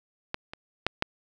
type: clicks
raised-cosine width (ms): 0.3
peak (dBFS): -13 / -22 / -7 / -8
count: 4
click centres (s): 0.344 / 0.535 / 0.866 / 1.024
effects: none